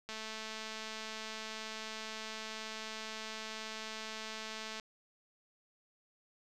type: click train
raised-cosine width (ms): 0.2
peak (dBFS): -26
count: 1032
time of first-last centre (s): 0.09-4.798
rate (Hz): 219
effects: none